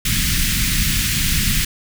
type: band-stop noise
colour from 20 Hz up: pink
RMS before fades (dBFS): -18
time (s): 0.05-1.65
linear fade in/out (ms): 5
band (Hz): 220 to 1800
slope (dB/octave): 24
effects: none